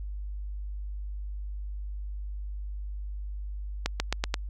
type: accelerating click train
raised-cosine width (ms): 0.2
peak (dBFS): -9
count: 5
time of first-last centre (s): 3.86-4.341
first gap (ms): 140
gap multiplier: 0.9
effects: added 50 Hz sine -33 dBFS peak until 4.49 s